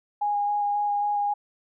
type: tone with vibrato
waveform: sine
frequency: 822 Hz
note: G#5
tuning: 18 cents flat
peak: -22 dBFS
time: 0.21-1.34 s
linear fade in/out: 10 ms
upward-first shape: square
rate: 3.7 Hz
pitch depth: 9 cents each way
effects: none